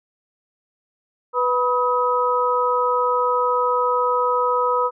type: tone cluster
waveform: sine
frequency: 494.1 / 981 / 1267 Hz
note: B4 / B5 / D#6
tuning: +1 / -12 / +31 cents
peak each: -21 dBFS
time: 1.33-4.91 s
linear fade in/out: 50 ms
effects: none